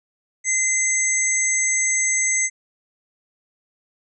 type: tone cluster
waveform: sine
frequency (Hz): 2059 / 6330 / 7830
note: C7 / G8 / B8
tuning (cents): -28 / +16 / -16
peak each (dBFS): -22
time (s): 0.44-2.5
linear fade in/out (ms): 50
effects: none